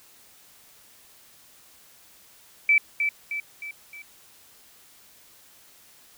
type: tone with echo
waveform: sine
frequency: 2317 Hz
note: D7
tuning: 24 cents flat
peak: -15 dBFS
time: 2.69-2.78 s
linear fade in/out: 2 ms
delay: 310 ms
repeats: 4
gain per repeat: -6 dB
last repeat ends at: 4.02 s
effects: white hiss -54 dBFS RMS until 6.17 s